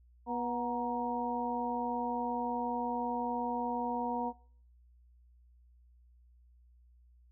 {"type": "harmonic tone with a mistuned harmonic", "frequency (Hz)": 243.5, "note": "B3", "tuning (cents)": -24, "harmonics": [1, 2, 3, 4], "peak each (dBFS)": [-37, -40, -38, -35], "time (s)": [0.26, 4.33], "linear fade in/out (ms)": 50, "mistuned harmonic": 4, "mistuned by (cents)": -59, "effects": ["noise-tail reverb RT60 0.5 s tail -20 dB re dry", "added 60 Hz sine -59 dBFS peak until 7.31 s"]}